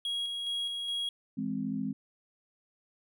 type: tone with tremolo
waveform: triangle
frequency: 3300 Hz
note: G#7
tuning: 12 cents flat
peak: -29 dBFS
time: 0.05-1.09 s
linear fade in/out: 2 ms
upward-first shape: square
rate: 2.4 Hz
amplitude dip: 30%
type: chord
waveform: sine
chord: E augmented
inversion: none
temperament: equal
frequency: 164.81 / 207.7 / 261.6 Hz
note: E3 / G#3 / B#3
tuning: 0 / 0 / 0 cents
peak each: -39 / -34 / -34 dBFS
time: 1.37-1.93 s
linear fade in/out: 10 ms
effects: none